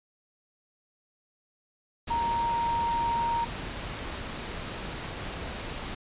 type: tone in noise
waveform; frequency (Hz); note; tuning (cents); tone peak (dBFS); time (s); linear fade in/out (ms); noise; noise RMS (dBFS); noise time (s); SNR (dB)
sine; 932.3; A#5; 0; -25; 2.1-3.45; 10; pink; -36; 2.07-5.95; +8
effects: resampled to 8000 Hz